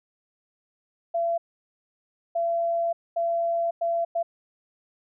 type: tone bursts at uneven times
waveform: sine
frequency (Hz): 677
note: E5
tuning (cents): +46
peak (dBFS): -22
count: 5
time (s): 1.14-1.38 / 2.35-2.93 / 3.16-3.71 / 3.81-4.05 / 4.15-4.23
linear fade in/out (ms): 10
effects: none